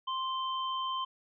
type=tone pair together; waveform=sine; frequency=1046.5 / 3112 Hz; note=C6 / G7; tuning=0 / -13 cents; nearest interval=octave + perfect fifth; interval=1887 cents; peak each=-32 / -38 dBFS; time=0.07-1.05 s; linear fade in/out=10 ms; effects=none